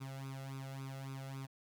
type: tone with flanger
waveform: sawtooth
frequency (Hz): 134.8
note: C#3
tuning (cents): -48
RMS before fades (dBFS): -45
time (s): 0-1.47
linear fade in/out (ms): 20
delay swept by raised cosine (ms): 0.8 to 1.51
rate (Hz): 3.6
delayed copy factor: +0.85
effects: none